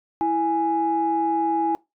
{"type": "tone pair together", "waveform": "sine", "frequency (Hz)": [329.6, 830.5], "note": ["E4", "G#5"], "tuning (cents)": [0, 0], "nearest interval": "octave + major third", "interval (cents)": 1600, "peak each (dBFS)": [-23, -20], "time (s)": [0.21, 1.75], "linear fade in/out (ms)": 0, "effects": ["noise-tail reverb RT60 0.2 s tail -22 dB re dry", "tanh soft clip ceiling -12 dBFS"]}